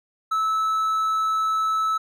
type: tone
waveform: triangle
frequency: 1305 Hz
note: E6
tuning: 18 cents flat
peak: -18 dBFS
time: 0.31-1.98 s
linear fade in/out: 10 ms
effects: none